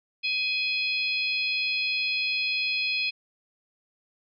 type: harmonic tone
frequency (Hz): 837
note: G#5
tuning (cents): +13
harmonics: 3 / 4 / 5 / 6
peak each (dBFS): -26 / -33 / -32 / -37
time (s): 0.23-3.11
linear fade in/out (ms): 20
effects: none